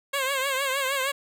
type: tone with vibrato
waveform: 10% pulse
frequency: 540 Hz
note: C#5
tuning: 45 cents flat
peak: -16 dBFS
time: 0.13-1.12 s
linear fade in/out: 10 ms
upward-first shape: triangle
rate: 6.5 Hz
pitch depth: 94 cents each way
effects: none